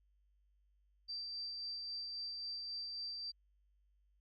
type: tone with tremolo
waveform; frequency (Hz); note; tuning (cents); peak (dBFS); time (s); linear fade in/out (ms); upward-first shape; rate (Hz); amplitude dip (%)
sine; 4682; D8; -6; -40; 1.08-3.32; 20; sine; 3.7; 25
effects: added 50 Hz sine -70 dBFS peak until 4.2 s